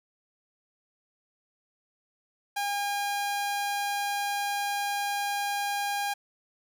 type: tone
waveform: sawtooth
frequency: 810 Hz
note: G#5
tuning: 43 cents flat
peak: -24 dBFS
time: 2.56-6.14 s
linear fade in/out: 10 ms
effects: none